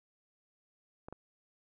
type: clicks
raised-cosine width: 1 ms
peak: -30 dBFS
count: 2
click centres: 1.085 / 1.126 s
effects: none